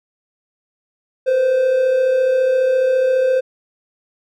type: tone pair together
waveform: triangle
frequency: 484.4 / 519 Hz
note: B4 / C5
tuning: -34 / -14 cents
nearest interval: minor second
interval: 120 cents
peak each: -22 / -11 dBFS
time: 1.26-3.41 s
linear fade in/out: 20 ms
effects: none

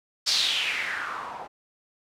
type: noise with low-pass filter sweep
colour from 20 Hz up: blue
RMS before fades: -28 dBFS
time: 0.26-1.48 s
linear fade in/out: 20 ms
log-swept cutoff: 4900 to 740 Hz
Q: 4.1
effects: none

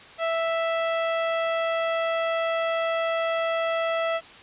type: tone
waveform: sawtooth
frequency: 659.3 Hz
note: E5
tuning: in tune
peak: -19 dBFS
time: 0.18-4.21 s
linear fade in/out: 50 ms
effects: white hiss -46 dBFS RMS until 4.42 s + resampled to 8000 Hz

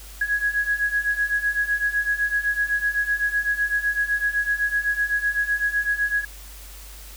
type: beating tone pair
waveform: sine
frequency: 1661.2 / 1669.1 Hz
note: G#6 / G#6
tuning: 0 / +8 cents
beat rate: 7.9 Hz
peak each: -25 / -22 dBFS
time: 0.21-6.25 s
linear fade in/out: 5 ms
effects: added 50 Hz sine -40 dBFS peak until 7.16 s + white hiss -44 dBFS RMS until 7.16 s

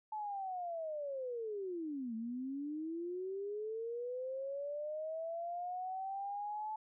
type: linear two-way sweep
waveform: sine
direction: down then up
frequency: 870 to 220 to 870 Hz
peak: -38 dBFS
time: 0.12-6.76 s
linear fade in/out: 5 ms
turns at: 2.15 s
effects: none

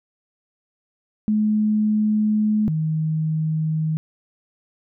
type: tone pair in turn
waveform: sine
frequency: 213.2 / 157.16 Hz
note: G#3 / D#3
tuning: +46 / +18 cents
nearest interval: perfect fourth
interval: 528 cents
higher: first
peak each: -16 / -19 dBFS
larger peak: first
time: 1.28-2.68 / 2.68-3.97 s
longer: first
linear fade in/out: 0 ms
effects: none

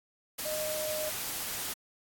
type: tone in noise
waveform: sine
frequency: 615 Hz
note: D#5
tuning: 20 cents flat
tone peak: -33 dBFS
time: 0.45-1.1 s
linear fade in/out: 10 ms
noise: white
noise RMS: -36 dBFS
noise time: 0.38-1.74 s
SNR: 0 dB
effects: AAC 64 kbps

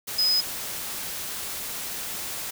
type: tone in noise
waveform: sine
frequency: 5040 Hz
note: D#8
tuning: 21 cents sharp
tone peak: -19 dBFS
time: 0.18-0.41 s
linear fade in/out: 10 ms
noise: white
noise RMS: -33 dBFS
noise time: 0.07-2.51 s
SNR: +11 dB
effects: none

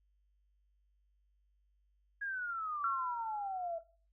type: exponential sweep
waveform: sine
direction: down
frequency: 1661.2 to 653 Hz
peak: -36 dBFS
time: 2.21-3.79 s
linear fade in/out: 10 ms
type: tone with exponential decay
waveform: sine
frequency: 1362 Hz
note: F6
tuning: 44 cents flat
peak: -29 dBFS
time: 2.84-3.81 s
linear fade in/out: 2 ms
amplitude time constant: 210 ms
effects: noise-tail reverb RT60 0.4 s tail -17 dB re dry + added 50 Hz sine -70 dBFS peak until 4.12 s

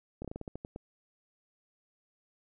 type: slowing click train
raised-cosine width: 2 ms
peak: -26 dBFS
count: 10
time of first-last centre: 0.22-0.761 s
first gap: 26 ms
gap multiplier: 1.2
effects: none

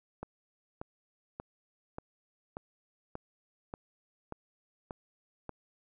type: click train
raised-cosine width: 1 ms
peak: -25 dBFS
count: 10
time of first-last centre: 0.23-5.493 s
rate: 1.71 Hz
effects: none

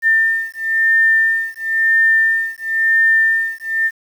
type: beating tone pair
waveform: sine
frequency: 1800 / 1800.98 Hz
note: A6 / A6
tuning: +39 / +40 cents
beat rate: 0.98 Hz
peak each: -15 dBFS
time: 0.02-3.91 s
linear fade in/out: 50 ms
effects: 7-bit

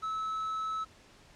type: tone with quantisation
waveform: triangle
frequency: 1300 Hz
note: E6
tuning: 24 cents flat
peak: -30 dBFS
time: 0.02-0.85 s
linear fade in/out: 20 ms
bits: 10
effects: pink hiss -58 dBFS RMS until 1.35 s + low-pass 7000 Hz 12 dB/octave

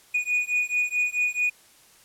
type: beating tone pair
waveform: triangle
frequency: 2462 / 2466.6 Hz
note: D#7 / D#7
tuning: -19 / -16 cents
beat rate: 4.6 Hz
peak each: -24 dBFS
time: 0.14-1.5 s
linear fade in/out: 10 ms
effects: white hiss -55 dBFS RMS until 2.04 s + low-pass 12000 Hz 12 dB/octave

